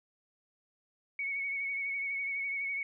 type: tone with vibrato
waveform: sine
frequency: 2223 Hz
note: C#7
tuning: 4 cents sharp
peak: -32 dBFS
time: 1.19-2.83 s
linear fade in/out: 2 ms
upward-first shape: triangle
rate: 12 Hz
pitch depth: 38 cents each way
effects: none